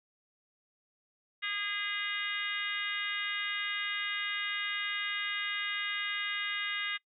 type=harmonic tone; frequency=409.6 Hz; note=G#4; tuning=24 cents flat; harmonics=3 / 4 / 5 / 6 / 7 / 8 / 9; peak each=-44 / -39 / -35 / -44 / -39 / -45 / -42 dBFS; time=1.42-6.98 s; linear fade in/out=20 ms; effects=noise-tail reverb RT60 0.1 s tail -22 dB re dry

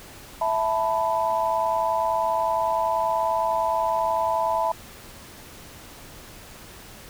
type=chord; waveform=sine; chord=E suspended fourth; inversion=none; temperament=equal with one note detuned; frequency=659.3 / 880 / 990.6 Hz; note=E5 / A5 / B5; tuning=0 / 0 / +5 cents; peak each=-25 dBFS; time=0.41-4.72 s; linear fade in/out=5 ms; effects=pink hiss -44 dBFS RMS until 7.09 s

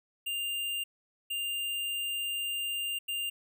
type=tone bursts at uneven times; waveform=square; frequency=2798 Hz; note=F7; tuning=3 cents sharp; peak=-32 dBFS; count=3; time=0.26-0.84 / 1.3-2.99 / 3.08-3.3 s; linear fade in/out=10 ms; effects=none

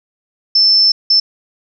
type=tone bursts at uneven times; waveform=sine; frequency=5300 Hz; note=E8; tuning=9 cents sharp; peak=-7 dBFS; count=2; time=0.55-0.92 / 1.1-1.2 s; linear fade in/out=5 ms; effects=none

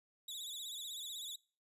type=tone with vibrato; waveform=sawtooth; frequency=3639 Hz; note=A#7; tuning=42 cents flat; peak=-40 dBFS; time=0.28-1.36 s; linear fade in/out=5 ms; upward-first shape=sine; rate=16 Hz; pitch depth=120 cents each way; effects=noise-tail reverb RT60 0.4 s tail -24 dB re dry + resampled to 32000 Hz

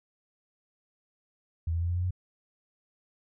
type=tone with pitch steps; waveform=sine; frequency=82.41 / 84.09 / 85.81 / 87.56 / 89.35 / 91.18 Hz; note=E2 / E2 / F2 / F2 / F2 / F#2; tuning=0 / +35 / -30 / +5 / +40 / -25 cents; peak=-26 dBFS; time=1.67-2.108 s; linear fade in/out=5 ms; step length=73 ms; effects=none

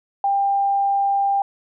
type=tone; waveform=sine; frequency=795 Hz; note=G5; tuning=24 cents sharp; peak=-16 dBFS; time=0.24-1.42 s; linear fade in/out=2 ms; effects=none

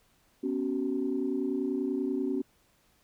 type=chord; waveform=sine; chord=B suspended second; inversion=none; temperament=equal with one note detuned; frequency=246.9 / 277.2 / 376.5 Hz; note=B3 / C#4 / F#4; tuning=0 / 0 / +30 cents; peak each=-33 / -30 / -32 dBFS; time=0.43-2.42 s; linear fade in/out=10 ms; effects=tanh soft clip ceiling -19 dBFS + pink hiss -67 dBFS RMS until 3.03 s

